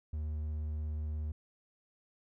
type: tone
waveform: triangle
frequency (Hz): 76.4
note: D#2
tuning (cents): -31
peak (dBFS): -32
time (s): 0.13-1.32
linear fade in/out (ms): 5
effects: none